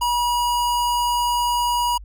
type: tone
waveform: square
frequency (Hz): 965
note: B5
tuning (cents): -40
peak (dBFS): -19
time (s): 0.01-1.98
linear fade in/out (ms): 10
effects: added 50 Hz sine -36 dBFS peak until 2.04 s